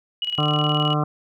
sine tone with tremolo, 2916 Hz, F#7, 26 cents flat, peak -21 dBFS, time 0.22-0.94 s, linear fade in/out 2 ms, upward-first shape square, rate 19 Hz, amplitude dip 65%
harmonic tone, 150 Hz, D3, 37 cents sharp, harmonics 1 / 2 / 3 / 4 / 5 / 7 / 8 / 9, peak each -21 / -27 / -31 / -31 / -28 / -30 / -30 / -32 dBFS, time 0.38-1.04 s, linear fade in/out 5 ms
effects none

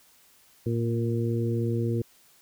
harmonic tone with a mistuned harmonic, 116.6 Hz, A#2, 1 cent sharp, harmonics 1 / 2 / 3 / 4, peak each -26 / -31 / -31 / -34 dBFS, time 0.66-2.02 s, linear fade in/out 5 ms, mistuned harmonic 1, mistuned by -27 cents, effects white hiss -59 dBFS RMS until 2.41 s

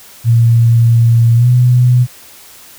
sine tone with pitch glide, 116.3 to 123.93 Hz, A#2 to B2, -4 to +6 cents, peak -5 dBFS, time 0.24-2.07 s, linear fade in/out 50 ms, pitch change +110 cents, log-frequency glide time 1.35-1.48 s, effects white hiss -38 dBFS RMS until 2.78 s

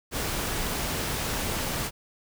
pink noise with amplitude modulation, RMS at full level -28 dBFS, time 0.11-1.91 s, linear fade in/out 50 ms, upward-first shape sine, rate 247 Hz, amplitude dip 35%, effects none

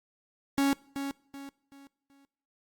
45% pulse tone with echo, 277.2 Hz, C#4, in tune, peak -23 dBFS, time 0.58-0.73 s, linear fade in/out 0 ms, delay 380 ms, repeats 4, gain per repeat -9 dB, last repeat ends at 2.25 s, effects noise-tail reverb RT60 0.7 s tail -23 dB re dry + Opus 48 kbps

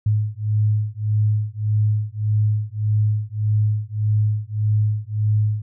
sine beating tone pair, 105.5 / 107.2 Hz, G#2 / A2, +28 / -45 cents, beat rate 1.7 Hz, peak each -20 dBFS, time 0.06-5.62 s, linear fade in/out 5 ms, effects none

